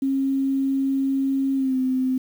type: tone with pitch glide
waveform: sine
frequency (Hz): 270.5 to 258.7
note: C#4 to C4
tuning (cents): -42 to -19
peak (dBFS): -19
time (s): 0.02-2.18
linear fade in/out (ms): 5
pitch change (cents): -77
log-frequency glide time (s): 1.55-1.77
effects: 8-bit